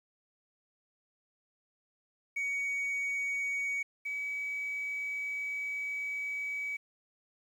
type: tone pair in turn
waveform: sine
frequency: 2246 / 2277 Hz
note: C#7 / C#7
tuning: +22 / +46 cents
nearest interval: unison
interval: 24 cents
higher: second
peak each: -28 / -32 dBFS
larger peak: first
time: 2.36-3.83 / 4.05-6.77 s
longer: second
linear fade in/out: 10 ms
effects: tanh soft clip ceiling -30 dBFS + 10-bit